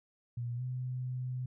sine tone with pitch glide, 119.8 to 126.78 Hz, A#2 to B2, +48 to +46 cents, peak -34 dBFS, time 0.37-1.46 s, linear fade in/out 5 ms, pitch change +98 cents, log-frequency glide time 0.56-0.62 s, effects none

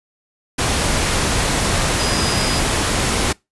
sine tone in noise, 4948 Hz, D#8, 10 cents flat, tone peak -25 dBFS, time 1.99-2.6 s, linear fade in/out 10 ms, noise pink, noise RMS -18 dBFS, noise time 0.58-3.33 s, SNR -10 dB, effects noise-tail reverb RT60 0.2 s tail -24 dB re dry + resampled to 24000 Hz

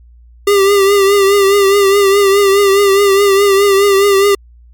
square tone with vibrato, 397.8 Hz, G4, 25 cents sharp, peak -7 dBFS, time 0.47-4.35 s, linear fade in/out 5 ms, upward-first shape triangle, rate 4.8 Hz, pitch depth 57 cents each way, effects added 59 Hz sine -38 dBFS peak until 4.73 s + MP3 96 kbps

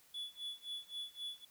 triangle tone with tremolo, 3427 Hz, A7, 46 cents flat, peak -38 dBFS, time 0.14-1.45 s, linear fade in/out 5 ms, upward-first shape sine, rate 3.8 Hz, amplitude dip 95%, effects white hiss -66 dBFS RMS until 1.5 s

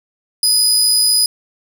25% pulse tone, 4978 Hz, D#8, in tune, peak -6 dBFS, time 0.43-1.26 s, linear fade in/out 2 ms, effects none

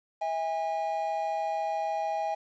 triangle tone pair together, 648.7 / 815 Hz, E5 / G#5, -28 / -33 cents, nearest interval major third, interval 395 cents, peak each -30 / -28 dBFS, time 0.21-2.35 s, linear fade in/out 10 ms, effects resampled to 16000 Hz + 10-bit

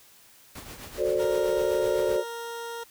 pink noise with tremolo, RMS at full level -40 dBFS, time 0.55-2.17 s, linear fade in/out 5 ms, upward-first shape triangle, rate 7.8 Hz, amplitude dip 60%
sine chord, D dominant seventh, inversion first, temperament just, 367.1 / 440.5 / 528.6 / 587.3 Hz, F#4 / A4 / C5 / D5, -14 / +2 / +18 / 0 cents, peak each -28 dBFS, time 0.97-2.24 s, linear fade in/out 50 ms
20% pulse tone, 466.2 Hz, A#4, in tune, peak -29 dBFS, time 1.19-2.84 s, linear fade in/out 10 ms
effects white hiss -55 dBFS RMS until 2.9 s

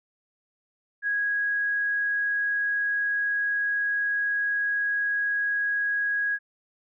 sine tone, 1654 Hz, G#6, 8 cents flat, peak -23 dBFS, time 1.02-6.39 s, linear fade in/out 50 ms, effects none

